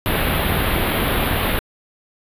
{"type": "band-stop noise", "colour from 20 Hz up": "pink", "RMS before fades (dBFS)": -19, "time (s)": [0.06, 1.59], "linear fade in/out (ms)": 0, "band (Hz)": [3800, 11000], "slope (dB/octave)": 48, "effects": ["resampled to 32000 Hz"]}